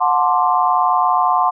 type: chord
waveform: sine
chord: D dominant seventh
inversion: first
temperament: equal with one note detuned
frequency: 728.1 / 880 / 1046.5 / 1174.7 Hz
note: F#5 / A5 / C6 / D6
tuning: -28 / 0 / 0 / 0 cents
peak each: -17 / -19 / -16 / -21 dBFS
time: 0-1.51 s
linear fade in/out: 20 ms
effects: none